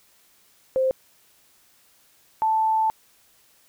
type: tone pair in turn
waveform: sine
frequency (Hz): 523.3 / 880.1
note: C5 / A5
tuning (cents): 0 / 0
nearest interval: major sixth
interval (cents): 900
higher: second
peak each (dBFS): -18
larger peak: neither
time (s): 0.76-0.91 / 2.42-2.9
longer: second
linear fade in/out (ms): 0
effects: white hiss -59 dBFS RMS until 3.68 s